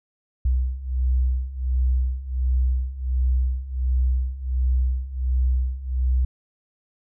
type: beating tone pair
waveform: sine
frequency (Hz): 62.6 / 64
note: B1 / C2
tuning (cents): +24 / -38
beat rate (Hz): 1.4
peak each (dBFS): -24 / -21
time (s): 0.45-6.25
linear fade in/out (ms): 5
effects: none